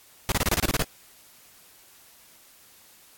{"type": "noise bursts", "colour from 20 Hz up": "pink", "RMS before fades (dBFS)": -23, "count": 10, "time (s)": [0.29, 0.823], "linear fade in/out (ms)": 0, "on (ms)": 29, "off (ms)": 27, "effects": ["white hiss -54 dBFS RMS until 3.17 s", "AAC 64 kbps"]}